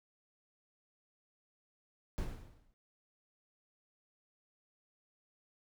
brown noise with exponential decay, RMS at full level -34 dBFS, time 2.18-2.74 s, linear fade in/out 0 ms, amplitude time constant 120 ms, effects none

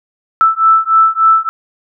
sine beating tone pair, 1318.5 / 1321.9 Hz, E6 / E6, 0 / +4 cents, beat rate 3.4 Hz, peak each -10 dBFS, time 0.41-1.49 s, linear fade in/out 0 ms, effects none

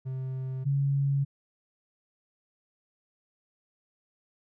triangle / sine tone pair in turn, 130.81 / 139.32 Hz, C3 / C#3, 0 / +9 cents, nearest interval minor second, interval 109 cents, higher second, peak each -29 / -23 dBFS, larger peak second, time 0.05-0.65 / 0.65-1.25 s, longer neither, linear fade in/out 20 ms, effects none

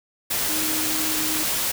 sine tone in noise, 311.1 Hz, D#4, in tune, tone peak -30 dBFS, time 0.49-1.44 s, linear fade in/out 10 ms, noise white, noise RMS -24 dBFS, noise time 0.3-1.72 s, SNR -9 dB, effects none

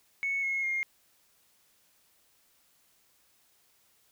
sine tone with pitch steps, 2209 / 2169 / 2129 Hz, C#7 / C#7 / C7, -7 / -38 / +30 cents, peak -27 dBFS, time 0.23-0.83 s, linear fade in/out 0 ms, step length 200 ms, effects tanh soft clip ceiling -23 dBFS + white hiss -67 dBFS RMS until 4.11 s

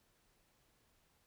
silence, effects pink hiss -74 dBFS RMS until 1.26 s

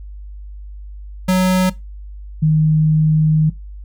square / sine tone pair in turn, 185 / 155.72 Hz, F#3 / D#3, 0 / +2 cents, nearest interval minor third, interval 298 cents, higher first, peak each -12 / -10 dBFS, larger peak second, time 1.28-1.7 / 2.42-3.5 s, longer second, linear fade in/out 10 ms, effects noise-tail reverb RT60 0.2 s tail -19 dB re dry + added 50 Hz sine -30 dBFS peak until 3.84 s

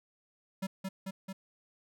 square tone with echo, 191.8 Hz, G3, 37 cents flat, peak -33 dBFS, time 0.62-0.67 s, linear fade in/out 10 ms, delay 220 ms, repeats 3, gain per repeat -2 dB, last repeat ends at 1.33 s, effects none

